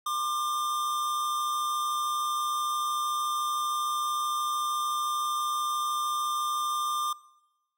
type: tone pair together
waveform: square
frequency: 1065.7 / 1199 Hz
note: C6 / D6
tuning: +31 / +36 cents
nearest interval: major second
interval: 205 cents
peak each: -38 / -29 dBFS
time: 0.06-7.13 s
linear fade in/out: 5 ms
effects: noise-tail reverb RT60 1.0 s tail -22 dB re dry